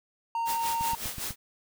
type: tone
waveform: triangle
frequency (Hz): 922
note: A#5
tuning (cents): -19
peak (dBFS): -25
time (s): 0.35-0.95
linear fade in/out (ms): 2
type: noise with tremolo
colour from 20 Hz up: white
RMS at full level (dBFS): -33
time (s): 0.45-1.36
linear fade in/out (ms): 50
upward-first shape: sine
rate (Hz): 5.3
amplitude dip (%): 70
type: click train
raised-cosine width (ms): 5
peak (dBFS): -27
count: 5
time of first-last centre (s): 0.81-1.307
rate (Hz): 8.05
effects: none